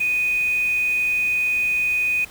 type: tone with quantisation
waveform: sine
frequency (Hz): 2489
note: D#7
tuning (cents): 0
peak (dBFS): -18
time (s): 0-2.25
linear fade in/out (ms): 10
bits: 6
effects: pink hiss -44 dBFS RMS until 2.3 s